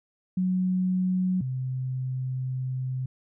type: tone pair in turn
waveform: sine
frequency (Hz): 184.4 / 129.25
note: F#3 / C3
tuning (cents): -6 / -21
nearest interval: tritone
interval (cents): 615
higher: first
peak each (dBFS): -22 / -27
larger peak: first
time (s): 0.37-1.41 / 1.41-3.06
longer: second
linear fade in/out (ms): 5
effects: none